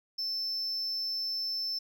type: tone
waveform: sine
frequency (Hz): 5300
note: E8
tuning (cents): +9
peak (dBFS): -28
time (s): 0.18-1.79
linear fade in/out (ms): 10
effects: tanh soft clip ceiling -30 dBFS + 11-bit